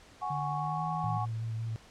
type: chord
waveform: sine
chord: F# suspended second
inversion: none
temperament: equal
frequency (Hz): 740 / 830.6 / 1108.7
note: F#5 / G#5 / C#6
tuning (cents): 0 / 0 / 0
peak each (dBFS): -36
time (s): 0.21-1.26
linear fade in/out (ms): 20
type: tone with pitch glide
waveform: sine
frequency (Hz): 146.83 to 161.05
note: D3 to E3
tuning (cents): 0 to -40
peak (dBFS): -35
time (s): 0.3-1.18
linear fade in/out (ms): 5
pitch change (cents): +160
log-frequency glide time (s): 0.48-0.86
type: tone with vibrato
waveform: sine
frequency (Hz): 112.7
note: A2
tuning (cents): +42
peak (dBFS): -32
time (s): 1.04-1.76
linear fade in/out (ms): 0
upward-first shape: square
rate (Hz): 5.4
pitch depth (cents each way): 16
effects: pink hiss -56 dBFS RMS until 1.9 s + low-pass 7000 Hz 12 dB/octave